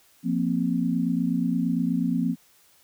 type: chord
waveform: sine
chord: F suspended fourth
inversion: none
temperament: equal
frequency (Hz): 174.61 / 233.1 / 261.6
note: F3 / Bb3 / C4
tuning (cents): 0 / 0 / 0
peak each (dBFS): -26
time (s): 0.23-2.36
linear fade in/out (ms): 50
effects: white hiss -59 dBFS RMS until 2.83 s